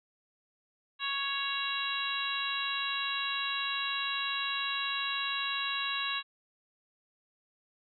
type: harmonic tone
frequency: 554.4 Hz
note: C#5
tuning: in tune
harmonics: 2 / 3 / 4 / 5 / 6 / 7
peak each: -37 / -38 / -43 / -36 / -41 / -36 dBFS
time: 0.99-6.23 s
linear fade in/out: 50 ms
effects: none